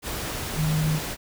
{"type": "tone in noise", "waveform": "sine", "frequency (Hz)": 155.2, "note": "D#3", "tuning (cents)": -4, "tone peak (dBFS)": -21, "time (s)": [0.55, 1], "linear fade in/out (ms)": 50, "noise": "pink", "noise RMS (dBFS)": -31, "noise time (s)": [0.02, 1.17], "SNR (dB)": 7, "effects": []}